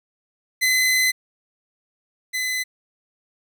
sawtooth tone pair in turn, 2032 / 2020 Hz, B6 / B6, +49 / +39 cents, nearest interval unison, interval 10 cents, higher first, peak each -13 / -19 dBFS, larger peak first, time 0.61-1.12 / 2.33-2.64 s, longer first, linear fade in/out 20 ms, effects none

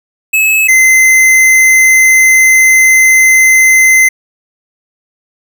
square tone pair in turn, 2587 / 2062 Hz, E7 / C7, -33 / -26 cents, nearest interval major third, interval 393 cents, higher first, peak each -7 / -4 dBFS, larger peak second, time 0.33-0.68 / 0.68-4.09 s, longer second, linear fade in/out 10 ms, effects none

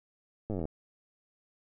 slowing click train, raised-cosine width 2 ms, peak -22 dBFS, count 15, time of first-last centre 0.5-0.654 s, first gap 9 ms, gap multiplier 1.03, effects none

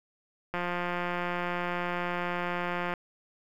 click train, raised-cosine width 0.5 ms, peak -17 dBFS, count 423, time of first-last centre 0.54-2.938 s, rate 176 Hz, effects 9-bit

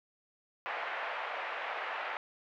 pink band-pass noise, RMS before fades -38 dBFS, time 0.66-2.17 s, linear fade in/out 0 ms, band 630 to 2500 Hz, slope 24 dB/octave, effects none

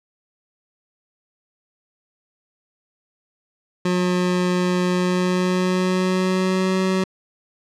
25% pulse tone with pitch glide, 180.3 to 187.96 Hz, F#3 to F#3, -45 to +28 cents, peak -14 dBFS, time 3.85-7.04 s, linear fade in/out 5 ms, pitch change +73 cents, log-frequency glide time 4.93-6.8 s, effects low-pass 7000 Hz 12 dB/octave

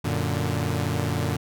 sawtooth chord, Gb augmented, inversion none, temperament equal, 92.5 / 116.54 / 146.83 Hz, Gb2 / Bb2 / D3, 0 / 0 / 0 cents, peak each -24 dBFS, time 0.04-1.37 s, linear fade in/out 10 ms, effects none

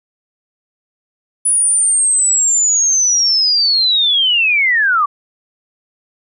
sine linear sweep, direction down, 9900 to 1123 Hz, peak -10 dBFS, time 1.45-5.06 s, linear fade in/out 10 ms, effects none

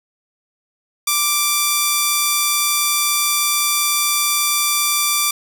5% pulse tone, 1174.7 Hz, D6, in tune, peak -3 dBFS, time 1.07-5.31 s, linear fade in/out 5 ms, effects none

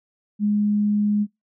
sine tone, 207.8 Hz, G#3, 1 cent sharp, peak -17 dBFS, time 0.39-1.27 s, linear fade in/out 50 ms, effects noise-tail reverb RT60 0.2 s tail -26 dB re dry

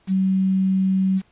sine tone with quantisation, 190 Hz, F#3, 46 cents sharp, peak -16 dBFS, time 0.07-1.22 s, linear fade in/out 50 ms, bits 7, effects pink hiss -60 dBFS RMS until 1.31 s + resampled to 8000 Hz

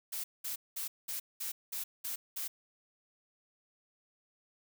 blue noise bursts, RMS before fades -38 dBFS, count 8, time 0.12-2.48 s, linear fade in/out 10 ms, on 120 ms, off 200 ms, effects none

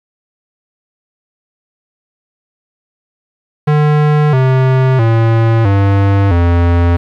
square tone with pitch steps, 150 / 130.58 / 113.68 / 98.96 / 86.15 Hz, D3 / C3 / A#2 / G2 / F2, +37 / -3 / -43 / +17 / -23 cents, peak -8 dBFS, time 3.67-6.97 s, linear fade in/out 10 ms, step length 660 ms, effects low-pass 2000 Hz 12 dB/octave + 8-bit

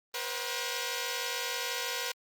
5% pulse tone cluster, 480.7 / 527 / 757 Hz, B4 / C5 / F#5, -47 / +12 / +39 cents, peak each -23 / -25 / -30 dBFS, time 0.14-2.12 s, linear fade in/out 5 ms, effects Opus 32 kbps

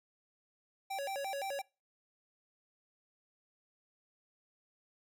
square tone with vibrato, 659.3 Hz, E5, in tune, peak -37 dBFS, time 0.9-1.62 s, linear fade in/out 10 ms, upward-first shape square, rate 5.8 Hz, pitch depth 290 cents each way, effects noise-tail reverb RT60 0.3 s tail -25 dB re dry

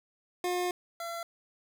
25% pulse tone pair in turn, 357.9 / 678.2 Hz, F4 / E5, +42 / +49 cents, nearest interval major seventh, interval 1107 cents, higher second, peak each -25 / -32 dBFS, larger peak first, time 0.44-0.71 / 1-1.23 s, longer first, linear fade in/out 2 ms, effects none

